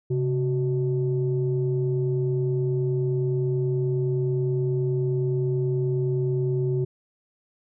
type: tone pair together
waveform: sine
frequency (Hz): 134 / 372.5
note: C3 / F#4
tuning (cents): +42 / +12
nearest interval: octave + tritone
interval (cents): 1770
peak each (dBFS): -22 / -25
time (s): 0.1-6.85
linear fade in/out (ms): 10
effects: tanh soft clip ceiling -15 dBFS